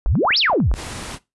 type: exponential two-way sweep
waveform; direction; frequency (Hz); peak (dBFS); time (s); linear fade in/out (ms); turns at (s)
sine; up then down; 35.01 to 5550 to 35.01; -14; 0.06-0.74; 0; 0.38
type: clicks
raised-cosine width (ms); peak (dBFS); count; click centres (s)
1; -18; 8; 0.061 / 0.154 / 0.251 / 0.307 / 0.498 / 0.532 / 0.602 / 0.715
type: noise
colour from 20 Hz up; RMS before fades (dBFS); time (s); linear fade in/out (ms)
pink; -31; 0.74-1.19; 50
effects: noise-tail reverb RT60 0.2 s tail -18 dB re dry + resampled to 24000 Hz